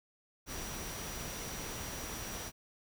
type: tone in noise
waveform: sine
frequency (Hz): 5810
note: F#8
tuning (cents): -32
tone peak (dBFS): -48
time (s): 0.46-2.52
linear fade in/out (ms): 50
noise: pink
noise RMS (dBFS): -42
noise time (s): 0.46-2.52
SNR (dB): -9
effects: none